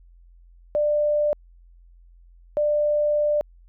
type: tone bursts at uneven times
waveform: sine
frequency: 594 Hz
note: D5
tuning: 20 cents sharp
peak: -18 dBFS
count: 2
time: 0.75-1.33 / 2.57-3.41 s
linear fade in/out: 0 ms
effects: added 43 Hz sine -48 dBFS peak until 3.68 s